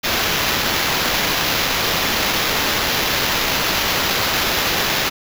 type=noise with sample-and-hold; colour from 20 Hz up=white; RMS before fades=-19 dBFS; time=0.03-5.1 s; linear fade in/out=20 ms; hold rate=8820 Hz; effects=none